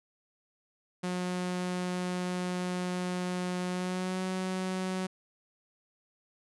sawtooth tone with pitch glide, 180.6 to 186.43 Hz, F#3 to F#3, -42 to +13 cents, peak -27 dBFS, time 1.03-5.07 s, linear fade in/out 10 ms, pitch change +55 cents, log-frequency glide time 3.68-4.23 s, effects resampled to 24000 Hz

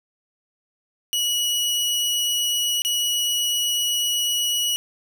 sawtooth tone with dropouts, 2923 Hz, F#7, 22 cents flat, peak -17 dBFS, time 1.13-4.76 s, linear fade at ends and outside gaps 0 ms, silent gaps 2.82-2.849 s, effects none

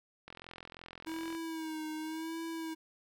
click train, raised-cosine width 0.3 ms, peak -31 dBFS, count 47, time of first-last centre 0.28-1.35 s, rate 43 Hz
square tone with vibrato, 319.8 Hz, D#4, 48 cents sharp, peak -38 dBFS, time 1.06-2.75 s, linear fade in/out 20 ms, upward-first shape sine, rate 0.9 Hz, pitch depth 50 cents each way
effects none

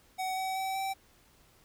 square tone with pitch steps, 751 / 758.4 / 765.9 / 773.5 Hz, F#5 / F#5 / G5 / G5, +26 / +43 / -40 / -23 cents, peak -32 dBFS, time 0.18-0.94 s, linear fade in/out 20 ms, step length 190 ms, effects pink hiss -63 dBFS RMS until 1.64 s

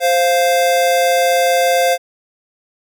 square tone pair together, 523.3 / 698.5 Hz, C5 / F5, 0 / 0 cents, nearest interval perfect fourth, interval 500 cents, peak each -15 dBFS, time 0-1.98 s, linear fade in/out 50 ms, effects none

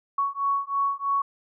sine beating tone pair, 1113 / 1116.1 Hz, C#6 / C#6, +7 / +11 cents, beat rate 3.1 Hz, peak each -26 dBFS, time 0.18-1.22 s, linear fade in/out 5 ms, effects none

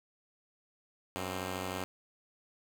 5% pulse tone pair together, 93.1 / 264.2 Hz, F#2 / C4, +11 / +17 cents, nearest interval octave + tritone, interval 1806 cents, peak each -25 / -31 dBFS, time 1.16-1.84 s, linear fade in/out 0 ms, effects none

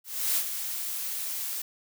blue noise with ADSR envelope, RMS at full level -25 dBFS, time 0.04-1.62 s, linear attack 320 ms, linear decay 74 ms, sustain -8 dB, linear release 4 ms, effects none

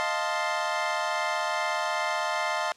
25% pulse chord, F dominant seventh, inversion third, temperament equal, 622.3 / 698.5 / 880 / 1046.5 Hz, Eb5 / F5 / A5 / C6, 0 / 0 / 0 / 0 cents, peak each -28 dBFS, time 0-2.72 s, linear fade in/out 0 ms, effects white hiss -56 dBFS RMS until 2.76 s + low-pass 6000 Hz 12 dB/octave

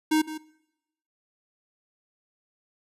square tone with echo, 311.1 Hz, D#4, in tune, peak -20 dBFS, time 0.11-0.22 s, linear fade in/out 10 ms, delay 160 ms, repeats 1, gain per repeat -13 dB, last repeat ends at 0.38 s, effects noise-tail reverb RT60 0.9 s tail -22 dB re dry + resampled to 32000 Hz

